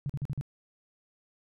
sine tone bursts, 140.6 Hz, C#3, 25 cents sharp, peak -29 dBFS, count 5, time 0.06-0.411 s, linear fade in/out 0 ms, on 35 ms, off 44 ms, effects none

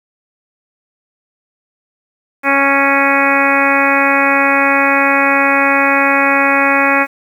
harmonic tone, 277 Hz, C#4, 1 cent flat, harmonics 1 / 2 / 3 / 4 / 5 / 6 / 7 / 8 / 9, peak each -18 / -18 / -18 / -18 / -18 / -18 / -18 / -18 / -18 dBFS, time 2.43-7.07 s, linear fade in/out 50 ms, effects 7-bit

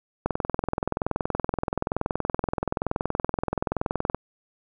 click train, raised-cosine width 1 ms, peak -10 dBFS, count 83, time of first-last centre 0.26-4.146 s, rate 21.1 Hz, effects none

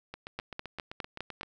two click trains, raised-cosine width 0.3 ms, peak -19 / -24 dBFS, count 6 / 11, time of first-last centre 0.39-1.41 / 0.14-1.432 s, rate 4.9 / 7.74 Hz, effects none

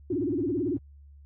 sine tone with vibrato, 316.2 Hz, D#4, 28 cents sharp, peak -25 dBFS, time 0.1-0.77 s, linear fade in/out 5 ms, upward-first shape sine, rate 18 Hz, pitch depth 280 cents each way
triangle tone with tremolo, 110 Hz, A2, in tune, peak -33 dBFS, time 0.11-0.79 s, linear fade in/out 10 ms, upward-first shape sine, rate 11 Hz, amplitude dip 85%
effects added 71 Hz sine -48 dBFS peak until 1.25 s

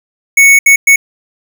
square tone bursts at uneven times, 2217 Hz, C#7, in tune, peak -3 dBFS, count 3, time 0.37-0.59 / 0.66-0.76 / 0.87-0.96 s, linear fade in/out 5 ms, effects 7-bit

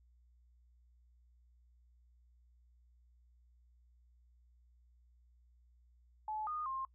sine tone with pitch steps, 860 / 1228 / 1061 Hz, A5 / D#6 / C6, -40 / -23 / +24 cents, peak -37 dBFS, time 6.28-6.85 s, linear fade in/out 2 ms, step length 190 ms, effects noise-tail reverb RT60 0.1 s tail -25 dB re dry + added 60 Hz sine -64 dBFS peak until 6.94 s

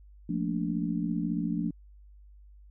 sine chord, Bb major seventh, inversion second, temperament just, 174.81 / 218.5 / 233.1 / 291.4 Hz, F3 / A3 / Bb3 / D4, +2 / -12 / 0 / -13 cents, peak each -31 / -34 / -35 / -33 dBFS, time 0.29-1.71 s, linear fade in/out 5 ms, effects added 50 Hz sine -50 dBFS peak until 2.7 s

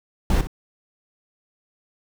brown noise with echo, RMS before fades -18 dBFS, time 0.3-0.41 s, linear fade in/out 2 ms, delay 61 ms, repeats 1, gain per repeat -11 dB, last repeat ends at 0.471 s, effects none

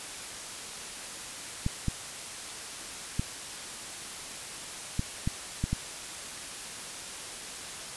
clicks, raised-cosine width 5 ms, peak -15 dBFS, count 7, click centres 1.664 / 1.883 / 3.195 / 4.994 / 5.275 / 5.64 / 5.73 s, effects white hiss -40 dBFS RMS until 7.96 s + resampled to 24000 Hz

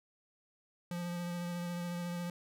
square tone with vibrato, 174.4 Hz, F3, 2 cents flat, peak -37 dBFS, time 0.91-2.3 s, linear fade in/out 2 ms, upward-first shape sine, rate 14 Hz, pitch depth 16 cents each way, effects none

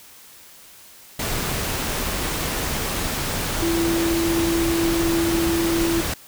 sine tone in noise, 334.1 Hz, E4, 23 cents sharp, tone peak -19 dBFS, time 3.62-6.01 s, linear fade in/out 5 ms, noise pink, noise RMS -25 dBFS, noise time 1.19-6.14 s, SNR +3 dB, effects white hiss -46 dBFS RMS until 6.27 s

